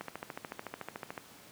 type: click train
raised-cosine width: 0.5 ms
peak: -23 dBFS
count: 17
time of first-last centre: 0.01-1.178 s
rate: 13.7 Hz
effects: pink hiss -54 dBFS RMS until 1.51 s + high-pass 150 Hz 12 dB/octave